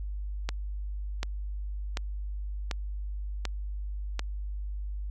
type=click train; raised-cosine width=0.2 ms; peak=-14 dBFS; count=6; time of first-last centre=0.49-4.194 s; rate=1.35 Hz; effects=added 50 Hz sine -32 dBFS peak until 5.1 s